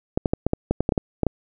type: clicks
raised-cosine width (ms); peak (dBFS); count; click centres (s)
2; -6; 12; 0.175 / 0.258 / 0.335 / 0.466 / 0.534 / 0.71 / 0.806 / 0.891 / 0.922 / 0.978 / 1.233 / 1.267
effects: none